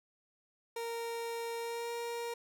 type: tone with pitch glide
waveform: 30% pulse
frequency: 464.1 to 470 Hz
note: A#4 to A#4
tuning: -8 to +14 cents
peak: -34 dBFS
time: 0.76-2.34 s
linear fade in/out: 5 ms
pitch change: +22 cents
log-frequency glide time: 1.57-1.92 s
effects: none

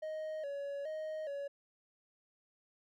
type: tone with vibrato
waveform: triangle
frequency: 593 Hz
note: D5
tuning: 17 cents sharp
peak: -36 dBFS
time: 0.02-1.48 s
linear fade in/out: 10 ms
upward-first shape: square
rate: 1.2 Hz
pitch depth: 89 cents each way
effects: none

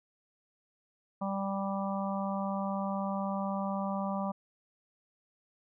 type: harmonic tone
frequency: 196 Hz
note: G3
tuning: in tune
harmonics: 1 / 3 / 4 / 5 / 6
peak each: -33 / -38 / -39 / -40 / -41 dBFS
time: 1.21-4.32 s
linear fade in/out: 10 ms
effects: none

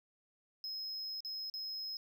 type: tone with dropouts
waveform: triangle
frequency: 5130 Hz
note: E8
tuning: 48 cents flat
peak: -38 dBFS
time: 0.64-1.97 s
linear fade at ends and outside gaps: 1 ms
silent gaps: 1.205-1.248 / 1.499-1.539 s
effects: none

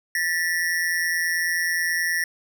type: ring-modulated tone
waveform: square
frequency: 1857 Hz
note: A#6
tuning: 7 cents flat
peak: -19 dBFS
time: 0.15-2.24 s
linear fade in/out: 2 ms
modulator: 84.7 Hz
effects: none

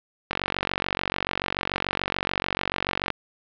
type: click train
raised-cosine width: 0.3 ms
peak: -7 dBFS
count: 132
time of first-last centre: 0.31-3.103 s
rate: 46.9 Hz
effects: low-pass 4000 Hz 12 dB/octave

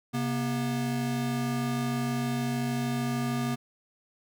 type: tone pair together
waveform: square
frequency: 133.4 / 240 Hz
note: C3 / B3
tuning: +34 / -49 cents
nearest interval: minor seventh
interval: 1017 cents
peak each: -32 / -30 dBFS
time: 0.13-3.56 s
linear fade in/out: 20 ms
effects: none

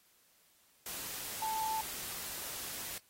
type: tone in noise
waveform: sine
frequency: 880 Hz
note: A5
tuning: in tune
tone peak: -33 dBFS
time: 1.42-1.81 s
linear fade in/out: 2 ms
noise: white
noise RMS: -42 dBFS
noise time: 0.86-2.98 s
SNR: +6 dB
effects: white hiss -68 dBFS RMS until 3.09 s + AAC 48 kbps

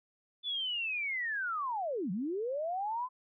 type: linear two-way sweep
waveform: sine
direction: down then up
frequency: 3501 to 167.6 to 1037 Hz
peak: -32 dBFS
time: 0.43-3.09 s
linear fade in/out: 50 ms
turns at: 2.11 s
effects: none

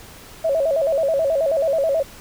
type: tone with vibrato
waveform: sine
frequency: 599 Hz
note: D5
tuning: 34 cents sharp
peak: -16 dBFS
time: 0.44-2.03 s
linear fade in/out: 10 ms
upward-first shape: square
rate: 9.3 Hz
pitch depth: 140 cents each way
effects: pink hiss -42 dBFS RMS until 2.2 s

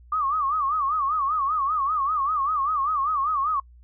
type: tone with vibrato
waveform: sine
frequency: 1172 Hz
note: D6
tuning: 4 cents flat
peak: -21 dBFS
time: 0.12-3.6 s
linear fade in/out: 5 ms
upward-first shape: sine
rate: 5.1 Hz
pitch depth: 150 cents each way
effects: noise-tail reverb RT60 0.1 s tail -26 dB re dry + added 60 Hz sine -47 dBFS peak until 3.83 s

